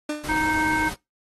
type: tone with exponential decay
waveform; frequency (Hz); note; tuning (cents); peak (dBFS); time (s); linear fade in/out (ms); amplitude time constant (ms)
30% pulse; 300.1; D4; +38; -20; 0.09-0.43; 5; 72
type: noise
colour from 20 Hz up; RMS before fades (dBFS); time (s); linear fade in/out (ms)
pink; -34; 0.23-0.95; 20
type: harmonic tone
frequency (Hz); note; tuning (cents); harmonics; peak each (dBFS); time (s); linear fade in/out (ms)
311.1; D#4; 0; 1 / 3 / 5 / 7; -27 / -24 / -26 / -29; 0.28-0.9; 20
effects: noise-tail reverb RT60 0.2 s tail -22 dB re dry + AAC 32 kbps